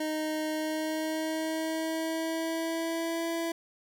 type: tone with pitch glide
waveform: 25% pulse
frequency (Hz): 310.4 to 332.7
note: D#4 to E4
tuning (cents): -4 to +16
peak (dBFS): -26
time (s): 0-3.52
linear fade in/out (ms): 5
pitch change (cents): +120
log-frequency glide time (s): 0.52-3.27
effects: none